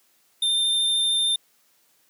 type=tone with vibrato; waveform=square; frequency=3600 Hz; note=A7; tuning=39 cents sharp; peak=-20 dBFS; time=0.42-1.36 s; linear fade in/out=5 ms; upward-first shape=sine; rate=13 Hz; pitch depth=10 cents each way; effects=white hiss -63 dBFS RMS until 2.09 s + high-pass 150 Hz 12 dB/octave